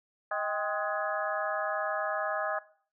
harmonic tone with a mistuned harmonic, 209.4 Hz, G#3, 15 cents sharp, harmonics 3 / 4 / 5 / 6 / 7 / 8, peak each -34 / -36 / -40 / -35 / -42 / -36 dBFS, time 0.31-2.59 s, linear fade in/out 5 ms, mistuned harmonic 4, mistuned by -100 cents, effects noise-tail reverb RT60 0.5 s tail -19 dB re dry

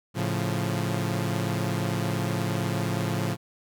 sawtooth chord, A augmented, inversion none, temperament equal, 110 / 138.59 / 174.61 Hz, A2 / C#3 / E#3, 0 / 0 / 0 cents, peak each -25 / -27 / -26 dBFS, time 0.14-3.37 s, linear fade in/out 50 ms, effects none

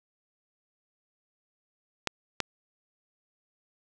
clicks, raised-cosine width 0.2 ms, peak -9 dBFS, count 2, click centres 2.073 / 2.403 s, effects none

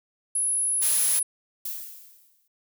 sine tone, 10548 Hz, E9, in tune, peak -22 dBFS, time 0.35-1.23 s, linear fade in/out 5 ms
blue noise, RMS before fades -26 dBFS, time 0.81-1.2 s, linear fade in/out 20 ms
violet noise with exponential decay, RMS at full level -30 dBFS, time 1.65-2.48 s, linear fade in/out 5 ms, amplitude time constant 180 ms
effects none

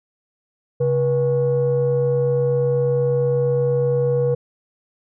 sine tone pair together, 136 / 483.6 Hz, C#3 / B4, -33 / -36 cents, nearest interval octave + minor seventh, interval 2197 cents, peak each -19 / -16 dBFS, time 0.8-4.35 s, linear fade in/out 10 ms, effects tanh soft clip ceiling -11 dBFS

